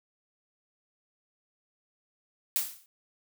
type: noise with exponential decay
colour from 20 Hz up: blue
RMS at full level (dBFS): -25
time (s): 2.56-2.86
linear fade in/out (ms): 0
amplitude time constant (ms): 65
effects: none